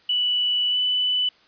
sine tone with pitch glide, 2960 to 2989 Hz, F#7 to F#7, 0 to +17 cents, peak -19 dBFS, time 0.09-1.29 s, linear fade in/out 5 ms, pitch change +17 cents, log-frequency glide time 0.7-0.77 s, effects white hiss -56 dBFS RMS until 1.47 s + resampled to 11025 Hz

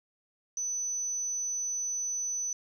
sine tone, 6000 Hz, F#8, 23 cents sharp, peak -30 dBFS, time 0.57-2.53 s, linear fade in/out 2 ms, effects 10-bit

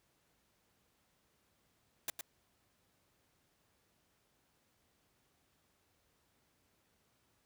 white noise with echo, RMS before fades -37 dBFS, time 2.08-2.1 s, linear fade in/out 2 ms, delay 110 ms, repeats 1, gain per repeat -6 dB, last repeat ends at 2.21 s, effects pink hiss -75 dBFS RMS until 7.45 s + high-pass 60 Hz 12 dB/octave

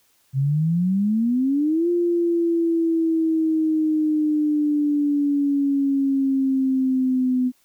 sine exponential two-way sweep, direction up then down, 130.81 to 349.2 to 251.3 Hz, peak -17 dBFS, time 0.33-7.52 s, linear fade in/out 50 ms, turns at 1.89 s, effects white hiss -62 dBFS RMS until 7.64 s

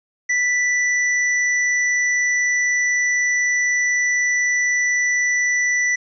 square tone, 1974 Hz, B6, 1 cent flat, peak -17 dBFS, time 0.29-5.96 s, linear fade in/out 10 ms, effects resampled to 16000 Hz + 9-bit

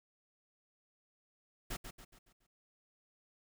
pink noise with echo, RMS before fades -40 dBFS, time 1.7-1.77 s, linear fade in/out 10 ms, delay 140 ms, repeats 5, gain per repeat -7 dB, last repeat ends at 2.47 s, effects none

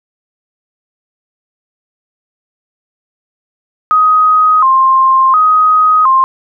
sine tone with vibrato, 1151 Hz, D6, 35 cents flat, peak -5 dBFS, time 3.91-6.24 s, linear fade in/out 0 ms, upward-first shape square, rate 0.7 Hz, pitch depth 150 cents each way, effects none

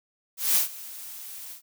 blue noise with ADSR envelope, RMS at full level -20 dBFS, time 0.37-1.62 s, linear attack 190 ms, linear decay 120 ms, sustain -20 dB, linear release 100 ms, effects none

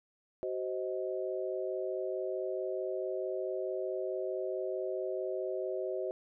sine chord, C diminished, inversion second, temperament just, 376.7 / 523.3 / 627.9 Hz, Gb4 / C5 / Eb5, +31 / 0 / +16 cents, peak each -36 / -38 / -38 dBFS, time 0.43-6.11 s, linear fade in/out 0 ms, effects none

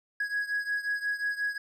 triangle beating tone pair, 1661.2 / 1666.8 Hz, G#6 / G#6, 0 / +6 cents, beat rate 5.6 Hz, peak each -28 / -31 dBFS, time 0.2-1.58 s, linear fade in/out 5 ms, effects tanh soft clip ceiling -20 dBFS

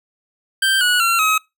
25% pulse tone with pitch steps, 1568 / 1463 / 1365 / 1273.6 Hz, G6 / F#6 / F6 / D#6, 0 / -20 / -40 / +40 cents, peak -10 dBFS, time 0.62-1.38 s, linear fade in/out 5 ms, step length 190 ms, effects noise-tail reverb RT60 0.2 s tail -24 dB re dry

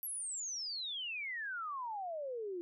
sine exponential sweep, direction down, 11830 to 338.4 Hz, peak -38 dBFS, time 0.03-2.61 s, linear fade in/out 0 ms, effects none

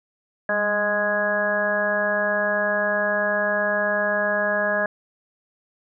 harmonic tone with a mistuned harmonic, 207.7 Hz, G#3, in tune, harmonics 1 / 2 / 3 / 4 / 5 / 6 / 7 / 8, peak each -32 / -35 / -23 / -34 / -32 / -34 / -35 / -23 dBFS, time 0.49-4.86 s, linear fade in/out 2 ms, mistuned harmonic 1, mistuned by -45 cents, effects none

